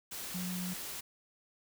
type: tone in noise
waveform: sine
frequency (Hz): 181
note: F#3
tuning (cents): -38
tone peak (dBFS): -36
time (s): 0.34-0.74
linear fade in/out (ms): 10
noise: white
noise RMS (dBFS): -42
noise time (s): 0.11-1.01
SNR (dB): +3
effects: none